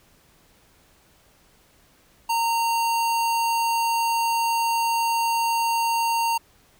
square tone, 922 Hz, A#5, 19 cents flat, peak -21 dBFS, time 2.29-6.38 s, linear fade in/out 10 ms, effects pink hiss -58 dBFS RMS until 6.79 s

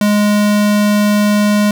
square tone, 207.7 Hz, G#3, in tune, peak -10 dBFS, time 0.01-1.71 s, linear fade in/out 2 ms, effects none

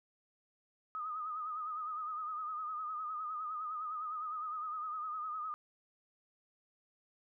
sine tone with vibrato, 1246 Hz, D#6, 2 cents sharp, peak -37 dBFS, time 0.95-5.54 s, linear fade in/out 0 ms, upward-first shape sine, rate 9.8 Hz, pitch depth 62 cents each way, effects none

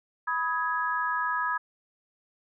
sine chord, G# minor, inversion first, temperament equal with one note detuned, 987.8 / 1264.1 / 1661.2 Hz, B5 / D#6 / G#6, 0 / +27 / 0 cents, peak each -30 dBFS, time 0.27-1.58 s, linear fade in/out 10 ms, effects none

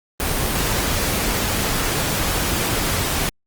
pink noise, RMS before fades -21 dBFS, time 0.2-3.29 s, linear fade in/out 0 ms, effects Opus 24 kbps

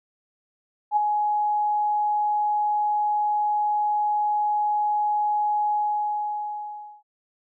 sine tone with ADSR envelope, 838 Hz, G#5, 15 cents sharp, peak -15 dBFS, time 0.91-7.03 s, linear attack 57 ms, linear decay 10 ms, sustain -5 dB, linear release 1300 ms, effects none

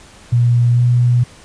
sine tone with pitch glide, 120 to 121.96 Hz, B2 to B2, -49 to -21 cents, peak -9 dBFS, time 0.32-1.24 s, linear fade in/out 10 ms, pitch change +28 cents, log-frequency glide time 0.72-0.81 s, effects pink hiss -42 dBFS RMS until 1.44 s + resampled to 22050 Hz

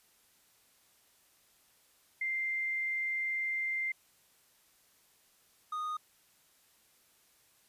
sine / triangle tone pair in turn, 2093 / 1236.4 Hz, C7 / D#6, 0 / -11 cents, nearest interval major sixth, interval 911 cents, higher first, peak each -31 / -32 dBFS, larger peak first, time 2.21-3.92 / 5.72-5.97 s, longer first, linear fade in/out 5 ms, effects white hiss -67 dBFS RMS until 7.68 s + resampled to 32000 Hz

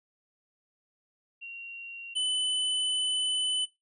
sine / square tone pair in turn, 2754 / 3011 Hz, F7 / F#7, -25 / +30 cents, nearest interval major second, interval 155 cents, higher second, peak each -38 / -26 dBFS, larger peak second, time 1.41-2.15 / 2.15-3.66 s, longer second, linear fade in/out 20 ms, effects noise-tail reverb RT60 0.2 s tail -18 dB re dry + resampled to 24000 Hz

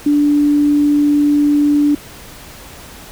sine tone, 292.1 Hz, D4, 9 cents flat, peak -9 dBFS, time 0.06-1.95 s, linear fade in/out 5 ms, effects pink hiss -36 dBFS RMS until 3.11 s

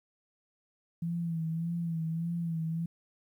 sine tone with vibrato, 166 Hz, E3, 12 cents sharp, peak -30 dBFS, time 1.02-2.86 s, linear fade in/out 5 ms, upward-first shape sine, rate 1.7 Hz, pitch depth 51 cents each way, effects 11-bit

